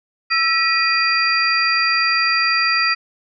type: tone cluster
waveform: sine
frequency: 1330 / 1921 / 2468 / 4732 Hz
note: E6 / B6 / D#7 / D8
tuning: +15 / -48 / -15 / +12 cents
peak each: -20 dBFS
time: 0.3-2.95 s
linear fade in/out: 20 ms
effects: none